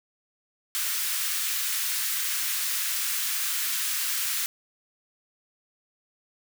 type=high-pass noise; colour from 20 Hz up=white; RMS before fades=-28 dBFS; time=0.75-4.46 s; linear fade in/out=0 ms; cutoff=1300 Hz; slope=24 dB/octave; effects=none